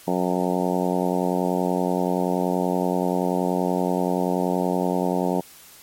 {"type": "harmonic tone", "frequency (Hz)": 90.5, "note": "F#2", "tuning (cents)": -38, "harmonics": [2, 3, 4, 5, 6, 7, 8, 9, 10], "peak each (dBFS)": [-25, -27, -28, -29, -30, -30, -31, -32, -32], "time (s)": [0.07, 5.41], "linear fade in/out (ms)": 10, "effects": ["white hiss -47 dBFS RMS until 5.82 s", "MP3 64 kbps"]}